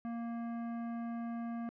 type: tone with hard clipping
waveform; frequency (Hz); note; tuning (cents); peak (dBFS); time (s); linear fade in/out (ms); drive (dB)
triangle; 233.1; A#3; 0; -39; 0.05-1.69; 0; 18
effects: low-pass 2000 Hz 12 dB/octave